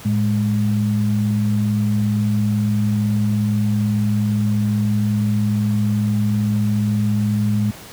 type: tone pair together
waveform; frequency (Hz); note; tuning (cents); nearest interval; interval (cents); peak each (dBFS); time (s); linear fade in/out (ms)
sine; 110.03 / 207.7; A2 / G#3; 0 / 0; major seventh; 1100; -18; 0.05-7.71; 5
effects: pink hiss -38 dBFS RMS until 7.92 s + high-pass 60 Hz 12 dB/octave